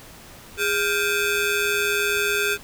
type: ring-modulated tone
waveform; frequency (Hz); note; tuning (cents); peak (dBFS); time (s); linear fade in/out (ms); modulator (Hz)
20% pulse; 990; B5; +4; -12; 0.57-2.58; 50; 579
effects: pink hiss -44 dBFS RMS until 2.63 s